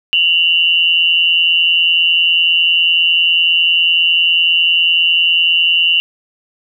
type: tone pair together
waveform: sine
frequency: 2774 / 2944 Hz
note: F7 / F#7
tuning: -12 / -9 cents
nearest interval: minor second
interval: 103 cents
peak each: -12 dBFS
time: 0.13-6 s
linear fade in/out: 0 ms
effects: none